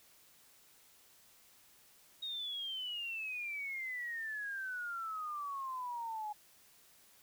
sine exponential sweep, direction down, 3764 to 830.6 Hz, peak -38 dBFS, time 2.22-6.33 s, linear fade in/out 10 ms, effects white hiss -64 dBFS RMS until 7.22 s

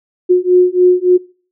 sine beating tone pair, 360 / 363.5 Hz, F#4 / F#4, -47 / -31 cents, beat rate 3.5 Hz, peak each -10 dBFS, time 0.29-1.18 s, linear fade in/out 20 ms, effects noise-tail reverb RT60 0.4 s tail -22 dB re dry

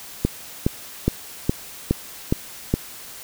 click train, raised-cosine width 3 ms, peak -4 dBFS, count 7, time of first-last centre 0.25-2.74 s, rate 2.41 Hz, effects white hiss -39 dBFS RMS until 3.23 s

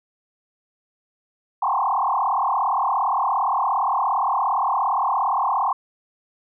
sine tone with frequency modulation, 932.3 Hz, A#5, in tune, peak -18 dBFS, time 1.62-5.73 s, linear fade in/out 5 ms, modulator 37.3 Hz, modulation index 4.9, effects none

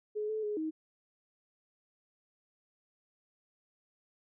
sine tone with pitch steps, 423.4 / 434.4 / 419 / 314.8 Hz, G#4 / A4 / G#4 / D#4, +33 / -22 / +15 / +20 cents, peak -32 dBFS, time 0.15-0.71 s, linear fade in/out 20 ms, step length 140 ms, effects none

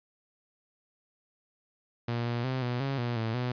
sawtooth tone with pitch steps, 118.5 / 119.3 / 130.1 / 122.5 / 136.9 / 120.3 / 112.3 / 124.1 Hz, A#2 / A#2 / C3 / B2 / C#3 / B2 / A2 / B2, +29 / +41 / -9 / -14 / -21 / -45 / +36 / +9 cents, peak -25 dBFS, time 2.08-3.52 s, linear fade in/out 5 ms, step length 180 ms, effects resampled to 11025 Hz

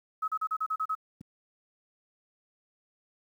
sine tone bursts, 1281 Hz, E6, 50 cents flat, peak -27 dBFS, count 8, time 0.22-0.952 s, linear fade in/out 10 ms, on 60 ms, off 36 ms
click, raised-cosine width 5 ms, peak -26 dBFS, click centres 1.21 s
effects high-pass 200 Hz 12 dB/octave + 10-bit

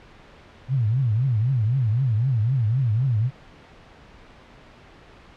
sine tone with vibrato, 119.7 Hz, A#2, 46 cents sharp, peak -18 dBFS, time 0.68-3.31 s, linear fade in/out 50 ms, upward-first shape triangle, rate 3.9 Hz, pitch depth 280 cents each way, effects pink hiss -48 dBFS RMS until 5.36 s + low-pass 3000 Hz 12 dB/octave

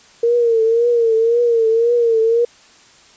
sine tone with vibrato, 462.4 Hz, A#4, 14 cents flat, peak -11 dBFS, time 0.23-2.45 s, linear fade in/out 5 ms, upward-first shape triangle, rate 1.9 Hz, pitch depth 78 cents each way, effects white hiss -47 dBFS RMS until 3.16 s + resampled to 16000 Hz

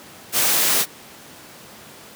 white noise, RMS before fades -18 dBFS, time 0.32-0.86 s, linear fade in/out 50 ms, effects pink hiss -42 dBFS RMS until 2.15 s + high-pass 150 Hz 12 dB/octave

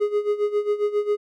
triangle tone with tremolo, 415.3 Hz, G#4, in tune, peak -15 dBFS, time 0-1.17 s, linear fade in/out 20 ms, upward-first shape sine, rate 7.4 Hz, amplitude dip 80%, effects none

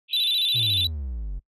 pink band-pass noise, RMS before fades -36 dBFS, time 0.08-0.87 s, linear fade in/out 50 ms, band 2600 to 3500 Hz, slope 96 dB/octave
triangle tone with vibrato, 3729 Hz, A#7, in tune, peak -19 dBFS, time 0.13-0.87 s, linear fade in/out 2 ms, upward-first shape square, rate 14 Hz, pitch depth 89 cents each way
triangle exponential sweep, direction down, 126.3 to 43.32 Hz, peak -26 dBFS, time 0.54-1.4 s, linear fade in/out 20 ms
effects noise-tail reverb RT60 0.1 s tail -25 dB re dry

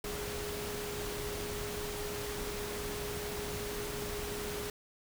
sine tone in noise, 413.9 Hz, G#4, 6 cents flat, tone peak -40 dBFS, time 0.04-4.7 s, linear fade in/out 2 ms, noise pink, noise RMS -40 dBFS, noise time 0.04-4.7 s, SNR -3 dB, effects none

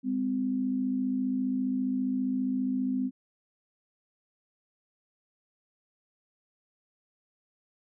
sine tone pair together, 202.3 / 257.2 Hz, G#3 / C4, -45 / -30 cents, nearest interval major third, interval 415 cents, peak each -33 / -27 dBFS, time 0.03-3.11 s, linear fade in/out 50 ms, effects none

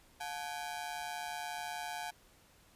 sawtooth ring-modulated tone, 792 Hz, G5, 18 cents sharp, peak -32 dBFS, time 0.2-2.11 s, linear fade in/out 10 ms, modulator 75.6 Hz, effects pink hiss -64 dBFS RMS until 2.75 s + resampled to 32000 Hz

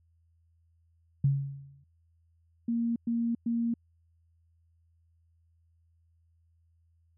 sine tone with exponential decay, 138.6 Hz, C#3, in tune, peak -19 dBFS, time 1.24-1.84 s, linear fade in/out 5 ms, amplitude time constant 130 ms
sine tone bursts, 233.1 Hz, A#3, in tune, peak -26 dBFS, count 3, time 2.68-3.74 s, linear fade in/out 5 ms, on 280 ms, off 110 ms
effects added 83 Hz sine -64 dBFS peak until 7.17 s

